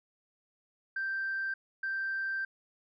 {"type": "tone bursts at uneven times", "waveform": "sine", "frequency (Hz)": 1568, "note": "G6", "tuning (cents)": 0, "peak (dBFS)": -30, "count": 2, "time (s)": [[0.96, 1.54], [1.83, 2.45]], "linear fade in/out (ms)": 5, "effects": ["tanh soft clip ceiling -27 dBFS"]}